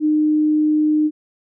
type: tone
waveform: sine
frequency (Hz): 305.1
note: D#4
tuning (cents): -34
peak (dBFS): -13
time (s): 0-1.11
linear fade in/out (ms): 50
effects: none